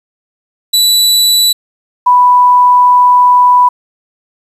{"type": "tone pair in turn", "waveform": ["sawtooth", "sine"], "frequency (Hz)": [3954, 988.5], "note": ["B7", "B5"], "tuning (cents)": [1, 1], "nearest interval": "2 octaves", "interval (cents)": 2400, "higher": "first", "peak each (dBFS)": -3, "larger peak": "neither", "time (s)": [[0.73, 1.53], [2.06, 3.69]], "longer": "second", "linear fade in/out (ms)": 10, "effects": ["resampled to 32000 Hz", "7-bit"]}